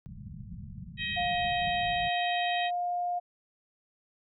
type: low-pass noise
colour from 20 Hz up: white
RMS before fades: -43 dBFS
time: 0.06-2.09 s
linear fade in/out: 0 ms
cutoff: 210 Hz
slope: 96 dB/octave
type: harmonic tone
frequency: 632 Hz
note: D#5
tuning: 27 cents sharp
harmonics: 3 / 4 / 5 / 6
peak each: -35 / -36 / -37 / -38 dBFS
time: 0.97-2.71 s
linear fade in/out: 50 ms
type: tone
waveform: sine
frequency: 708 Hz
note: F5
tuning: 23 cents sharp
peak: -28 dBFS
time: 1.16-3.2 s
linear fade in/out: 20 ms
effects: none